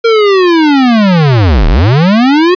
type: linear two-way sweep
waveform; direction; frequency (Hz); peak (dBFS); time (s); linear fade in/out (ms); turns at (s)
square; down then up; 466.2 to 33.6 to 372.1; -5; 0.04-2.55; 10; 1.68
effects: resampled to 11025 Hz + 7-bit